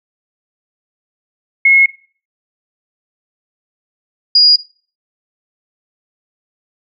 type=tone pair in turn; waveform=sine; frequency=2171 / 4874 Hz; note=C#7 / D#8; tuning=-37 / -37 cents; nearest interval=octave + major second; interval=1400 cents; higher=second; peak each=-5 dBFS; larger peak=neither; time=1.65-1.86 / 4.35-4.56 s; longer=neither; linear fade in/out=5 ms; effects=noise-tail reverb RT60 0.4 s tail -17 dB re dry